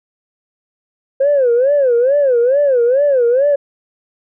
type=tone with vibrato; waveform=sine; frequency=523.3 Hz; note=C5; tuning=in tune; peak=-8 dBFS; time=1.2-3.56 s; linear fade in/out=10 ms; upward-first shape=sine; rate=2.3 Hz; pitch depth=190 cents each way; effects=tanh soft clip ceiling -6 dBFS